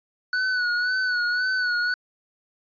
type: tone with vibrato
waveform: square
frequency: 1480 Hz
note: F#6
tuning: in tune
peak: -22 dBFS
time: 0.33-1.94 s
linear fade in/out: 2 ms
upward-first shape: sine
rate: 1.9 Hz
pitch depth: 46 cents each way
effects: resampled to 11025 Hz